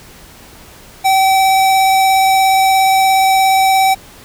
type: tone with vibrato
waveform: square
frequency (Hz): 768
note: G5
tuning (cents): -36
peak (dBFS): -9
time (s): 1.04-3.95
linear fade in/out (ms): 20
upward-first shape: sine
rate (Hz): 17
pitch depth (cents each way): 9
effects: pink hiss -39 dBFS RMS until 4.24 s